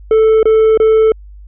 triangle tone bursts, 440 Hz, A4, in tune, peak -4 dBFS, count 3, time 0.11-1.12 s, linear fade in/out 2 ms, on 320 ms, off 25 ms, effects added 50 Hz sine -32 dBFS peak until 1.47 s + resampled to 8000 Hz

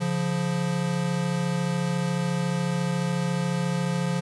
square tone pair together, 141.2 / 175.3 Hz, C#3 / F3, +32 / +7 cents, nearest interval major third, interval 375 cents, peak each -29 / -26 dBFS, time 0-4.21 s, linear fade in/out 20 ms, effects resampled to 24000 Hz

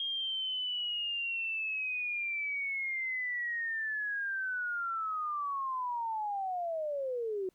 sine linear sweep, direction down, 3243 to 363.5 Hz, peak -32 dBFS, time 0-7.49 s, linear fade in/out 2 ms, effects pink hiss -74 dBFS RMS until 7.54 s

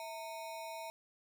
square ring-modulated tone, 784 Hz, G5, in tune, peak -40 dBFS, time 0-0.9 s, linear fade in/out 0 ms, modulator 131 Hz, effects 13-bit

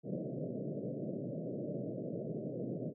pink band-pass noise, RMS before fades -40 dBFS, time 0.03-2.94 s, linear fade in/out 50 ms, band 120 to 630 Hz, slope 96 dB/octave, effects none

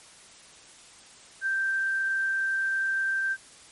sine tone, 1568 Hz, G6, in tune, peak -24 dBFS, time 1.41-3.37 s, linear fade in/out 50 ms, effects white hiss -51 dBFS RMS until 3.71 s + MP3 48 kbps

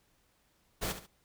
pink noise with echo, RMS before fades -34 dBFS, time 0.81-0.93 s, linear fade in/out 20 ms, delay 70 ms, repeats 2, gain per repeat -10 dB, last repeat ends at 1.07 s, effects pink hiss -71 dBFS RMS until 1.24 s

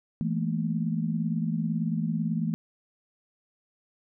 sine tone cluster, 164.9 / 215.2 / 233.2 Hz, E3 / A3 / A#3, +1 / -38 / +1 cents, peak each -28 / -30 / -32 dBFS, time 0.21-2.54 s, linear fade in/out 0 ms, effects none

